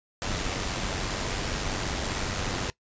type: noise with amplitude modulation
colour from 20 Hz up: pink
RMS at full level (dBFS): -28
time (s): 0.22-2.7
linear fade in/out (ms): 0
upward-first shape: sine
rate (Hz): 94.9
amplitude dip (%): 45
effects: noise-tail reverb RT60 0.1 s tail -20 dB re dry + resampled to 16000 Hz